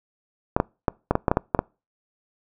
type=clicks; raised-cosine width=1 ms; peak=-4 dBFS; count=10; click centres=0.565 / 0.601 / 0.882 / 1.11 / 1.154 / 1.282 / 1.315 / 1.371 / 1.548 / 1.591 s; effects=noise-tail reverb RT60 0.3 s tail -26 dB re dry